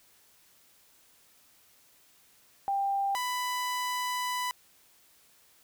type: tone pair in turn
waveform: sine / sawtooth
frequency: 792 / 994.7 Hz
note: G5 / B5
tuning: +18 / +12 cents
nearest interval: major third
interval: 394 cents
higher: second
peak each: -26 dBFS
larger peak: neither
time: 2.68-3.15 / 3.15-4.51 s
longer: second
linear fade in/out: 0 ms
effects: white hiss -62 dBFS RMS until 5.63 s